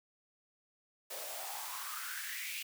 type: noise with high-pass filter sweep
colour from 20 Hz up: white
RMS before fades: -42 dBFS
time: 1.1-2.63 s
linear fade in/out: 10 ms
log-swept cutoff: 500 to 2600 Hz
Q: 5.4
effects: none